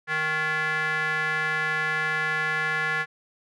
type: tone with band-pass filter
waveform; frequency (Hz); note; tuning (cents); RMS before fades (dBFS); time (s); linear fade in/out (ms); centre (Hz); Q
square; 155.8; D#3; +3; -26; 0.07-3.06; 50; 1700; 4.3
effects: none